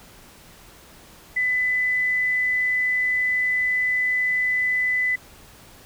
sine tone, 2002 Hz, B6, 23 cents sharp, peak -19 dBFS, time 1.36-5.16 s, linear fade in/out 10 ms, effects pink hiss -48 dBFS RMS until 5.85 s

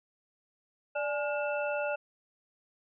sine tone cluster, 587 / 843 / 1426 / 2659 Hz, D5 / G#5 / F6 / E7, -1 / +26 / +36 / +14 cents, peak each -31 / -38 / -37 / -39 dBFS, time 0.95-1.96 s, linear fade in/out 10 ms, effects none

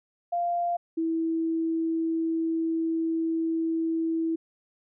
sine tone pair in turn, 695 / 326.5 Hz, F5 / E4, -9 / -17 cents, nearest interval octave + minor second, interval 1308 cents, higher first, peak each -24 dBFS, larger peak neither, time 0.32-0.77 / 0.97-4.36 s, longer second, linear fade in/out 10 ms, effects none

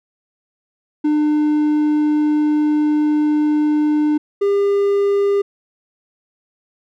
triangle tone pair in turn, 300.8 / 401.5 Hz, D4 / G4, +42 / +41 cents, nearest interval perfect fourth, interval 499 cents, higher second, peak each -11 dBFS, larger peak neither, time 1.04-4.18 / 4.41-5.42 s, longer first, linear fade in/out 10 ms, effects none

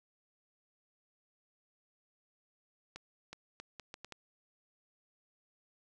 accelerating click train, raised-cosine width 0.2 ms, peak -28 dBFS, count 7, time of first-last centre 2.96-4.123 s, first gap 370 ms, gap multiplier 0.73, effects none

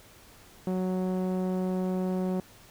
sawtooth tone with low-pass filter, 185 Hz, F#3, in tune, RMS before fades -29 dBFS, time 0.67-2.4 s, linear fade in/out 2 ms, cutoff 650 Hz, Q 0.85, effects pink hiss -54 dBFS RMS until 2.7 s

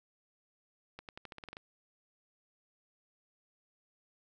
accelerating click train, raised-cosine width 0.3 ms, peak -29 dBFS, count 10, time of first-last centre 0.99-1.569 s, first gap 98 ms, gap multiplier 0.89, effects none

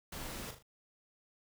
pink noise with echo, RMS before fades -44 dBFS, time 0.12-0.51 s, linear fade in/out 5 ms, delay 39 ms, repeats 3, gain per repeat -7 dB, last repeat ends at 0.627 s, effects none

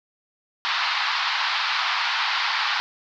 pink band-pass noise, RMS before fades -24 dBFS, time 0.65-2.8 s, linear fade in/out 0 ms, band 850 to 4800 Hz, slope 48 dB/octave, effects none

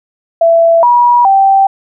sine tone with pitch steps, 667 / 965 / 780 Hz, E5 / B5 / G5, +20 / -40 / -9 cents, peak -4 dBFS, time 0.41-1.67 s, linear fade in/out 5 ms, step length 420 ms, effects none

